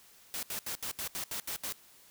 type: noise bursts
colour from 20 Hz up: white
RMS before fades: -37 dBFS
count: 9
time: 0.34-1.724 s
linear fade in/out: 0 ms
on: 88 ms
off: 74 ms
effects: white hiss -59 dBFS RMS until 2.1 s